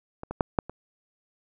clicks, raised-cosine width 1 ms, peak -22 / -19 / -7 / -7 / -23 dBFS, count 5, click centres 0.234 / 0.31 / 0.408 / 0.588 / 0.696 s, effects none

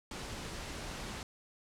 pink noise, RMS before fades -42 dBFS, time 0.11-1.23 s, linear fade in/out 2 ms, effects low-pass 8000 Hz 12 dB/octave

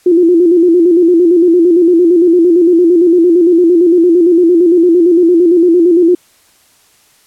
sine tone with vibrato, 344.8 Hz, F4, 22 cents flat, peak -4 dBFS, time 0.06-6.15 s, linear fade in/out 5 ms, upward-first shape square, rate 8.8 Hz, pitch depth 69 cents each way, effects white hiss -49 dBFS RMS until 7.26 s + low-pass 12000 Hz 12 dB/octave

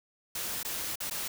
white noise with dropouts, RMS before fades -35 dBFS, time 0.35-1.28 s, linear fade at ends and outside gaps 5 ms, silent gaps 0.631-0.648 / 0.957-1.003 / 1.099-1.109 s, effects none

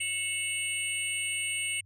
sine tone cluster, 2201 / 2673 / 2915 / 8700 Hz, C#7 / E7 / F#7 / C#9, -13 / +23 / -26 / -33 cents, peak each -33 / -35 / -35 / -32 dBFS, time 0-1.81 s, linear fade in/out 10 ms, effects tanh soft clip ceiling -24 dBFS + added 97 Hz sine -55 dBFS peak until 1.85 s

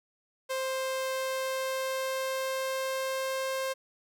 sawtooth tone with pitch glide, 525 to 529.6 Hz, C5 to C5, +6 to +21 cents, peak -26 dBFS, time 0.49-3.74 s, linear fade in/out 20 ms, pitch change +15 cents, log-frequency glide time 0.96-3.54 s, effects none

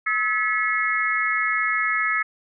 sine tone cluster, 1292 / 1708 / 1953 / 2173 Hz, E6 / G#6 / B6 / C#7, -35 / +48 / -20 / -35 cents, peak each -25 / -26 / -27 / -24 dBFS, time 0.06-2.23 s, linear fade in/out 10 ms, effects none

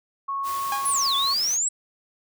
sine tone, 1101 Hz, C#6, 12 cents flat, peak -25 dBFS, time 0.28-1.34 s, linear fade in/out 10 ms
white noise, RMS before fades -37 dBFS, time 0.43-1.59 s, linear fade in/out 50 ms
sawtooth tone with exponential decay, 818 Hz, G#5, 26 cents flat, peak -20 dBFS, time 0.72-0.98 s, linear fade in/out 2 ms, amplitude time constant 55 ms
sine exponential two-way sweep, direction down then up, 11430 to 3381 to 7990 Hz, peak -21 dBFS, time 0.85-1.69 s, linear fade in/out 10 ms, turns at 1.15 s
effects none

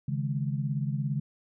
sine chord, C# suspended second, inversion none, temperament just, 138.59 / 155.92 / 207.9 Hz, C#3 / D#3 / G#3, 0 / +4 / +2 cents, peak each -29 / -33 / -35 dBFS, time 0.08-1.2 s, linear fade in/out 5 ms, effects none

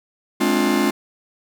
45% pulse chord, D half-diminished seventh, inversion second, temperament just, 211.4 / 264.3 / 293.7 / 352.4 Hz, Ab3 / C4 / D4 / F4, +31 / +18 / 0 / +16 cents, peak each -22 dBFS, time 0.4-0.91 s, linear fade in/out 10 ms, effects none

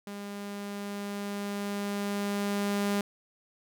sawtooth tone with level ramp, 202.4 Hz, G#3, 44 cents flat, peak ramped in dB -34 to -22 dBFS, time 0.07-3.01 s, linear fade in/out 2 ms, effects none

